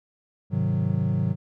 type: chord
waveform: triangle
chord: Ab dominant seventh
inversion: none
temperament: equal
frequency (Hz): 103.83 / 130.81 / 155.56 / 185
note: Ab2 / C3 / Eb3 / Gb3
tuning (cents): 0 / 0 / 0 / 0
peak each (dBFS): -25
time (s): 0.5-1.36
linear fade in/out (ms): 50
effects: none